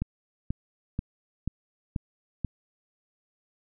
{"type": "click train", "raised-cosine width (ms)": 5, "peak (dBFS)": -16, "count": 6, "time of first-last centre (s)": [0.02, 2.447], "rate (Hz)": 2.06, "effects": []}